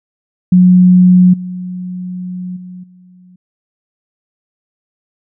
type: tone with level steps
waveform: sine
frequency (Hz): 181.5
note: F#3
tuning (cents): -33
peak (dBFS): -3 / -20 / -27 / -39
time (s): 0.52-3.36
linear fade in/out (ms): 5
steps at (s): 1.33 / 2.56 / 2.83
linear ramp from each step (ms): 10
effects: none